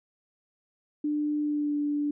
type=tone with pitch glide; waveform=sine; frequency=297.6 to 292.5 Hz; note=D4 to D4; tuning=+23 to -7 cents; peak=-25 dBFS; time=1.04-2.11 s; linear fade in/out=5 ms; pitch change=-30 cents; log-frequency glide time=1.41-1.77 s; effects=none